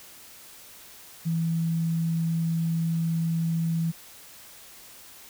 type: tone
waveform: sine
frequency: 164.81 Hz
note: E3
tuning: in tune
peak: -23 dBFS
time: 1.25-3.92 s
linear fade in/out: 20 ms
effects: white hiss -48 dBFS RMS until 5.29 s